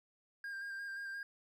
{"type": "tone with vibrato", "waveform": "triangle", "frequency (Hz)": 1601, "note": "G6", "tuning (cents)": 36, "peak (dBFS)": -39, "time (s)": [0.44, 1.23], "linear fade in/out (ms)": 2, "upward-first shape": "square", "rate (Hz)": 5.7, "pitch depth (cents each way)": 20, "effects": []}